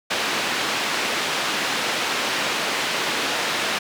white band-pass noise, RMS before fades -24 dBFS, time 0.1-3.79 s, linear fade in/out 10 ms, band 210 to 3400 Hz, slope 12 dB/octave, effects none

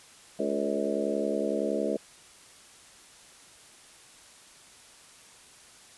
harmonic tone with a mistuned harmonic, 70.8 Hz, C#2, 37 cents sharp, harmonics 3 / 4 / 5 / 6 / 7 / 8 / 9, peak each -34 / -34 / -34 / -34 / -34 / -34 / -34 dBFS, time 0.39-1.97 s, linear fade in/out 5 ms, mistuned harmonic 7, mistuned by -32 cents, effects white hiss -53 dBFS RMS until 5.97 s + resampled to 24000 Hz

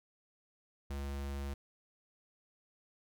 square tone, 69.7 Hz, C#2, 10 cents sharp, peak -38 dBFS, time 0.9-1.54 s, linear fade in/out 5 ms, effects none

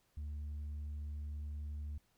sine tone, 74.1 Hz, D2, 16 cents sharp, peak -37 dBFS, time 0.17-1.98 s, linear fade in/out 5 ms, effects tanh soft clip ceiling -39 dBFS + pink hiss -75 dBFS RMS until 2.17 s

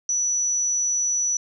sine tone, 5920 Hz, F#8, in tune, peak -20 dBFS, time 0.09-1.37 s, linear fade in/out 2 ms, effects none

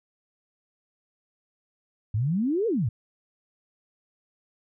sine exponential two-way sweep, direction up then down, 98 to 482.5 to 98 Hz, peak -22 dBFS, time 2.14-2.89 s, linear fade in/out 5 ms, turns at 2.67 s, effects none

